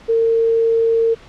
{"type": "tone", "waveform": "sine", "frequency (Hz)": 455.8, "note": "A#4", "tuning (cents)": -39, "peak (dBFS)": -12, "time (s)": [0.08, 1.15], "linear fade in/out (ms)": 20, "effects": ["pink hiss -43 dBFS RMS until 1.28 s", "low-pass 4000 Hz 12 dB/octave"]}